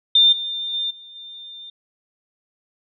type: tone with level steps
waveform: sine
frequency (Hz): 3603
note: A7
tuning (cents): +40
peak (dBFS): -10 / -24 / -21 / -39 / -35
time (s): 0.15-1.7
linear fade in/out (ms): 5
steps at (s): 0.32 / 0.73 / 0.9 / 1.15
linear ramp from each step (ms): 10
effects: none